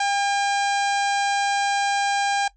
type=harmonic tone with a mistuned harmonic; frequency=801 Hz; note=G5; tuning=37 cents sharp; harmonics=1 / 2 / 3 / 4 / 5 / 6 / 7 / 8 / 9 / 10; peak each=-21 / -27 / -31 / -33 / -35 / -37 / -38 / -39 / -40 / -41 dBFS; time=0-2.48 s; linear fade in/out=5 ms; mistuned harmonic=2; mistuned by=+16 cents; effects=noise-tail reverb RT60 0.1 s tail -19 dB re dry + added 45 Hz sine -56 dBFS peak until 2.56 s